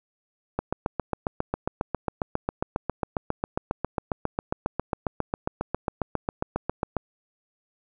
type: click train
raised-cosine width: 1 ms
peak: -11 dBFS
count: 48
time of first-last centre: 0.59-6.967 s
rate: 7.37 Hz
effects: none